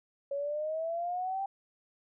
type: exponential sweep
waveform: sine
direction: up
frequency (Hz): 554.4 to 791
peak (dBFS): -31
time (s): 0.31-1.46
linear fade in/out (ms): 5
effects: none